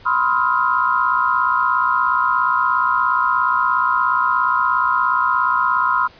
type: tone cluster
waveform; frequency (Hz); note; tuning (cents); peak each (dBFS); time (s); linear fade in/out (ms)
sine; 996 / 1053 / 1273 / 1401; B5 / C6 / D#6 / F6; +14 / +11 / +39 / +5; -20; 0.05-6.08; 20
effects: pink hiss -46 dBFS RMS until 6.19 s + resampled to 11025 Hz